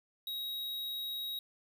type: tone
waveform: square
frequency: 3808 Hz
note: A#7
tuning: 36 cents sharp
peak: -37 dBFS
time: 0.27-1.39 s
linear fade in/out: 2 ms
effects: none